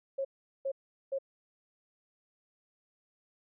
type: tone bursts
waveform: sine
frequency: 543 Hz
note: C#5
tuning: 36 cents flat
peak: -30 dBFS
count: 3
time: 0.18-1.187 s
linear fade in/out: 10 ms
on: 69 ms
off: 400 ms
effects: none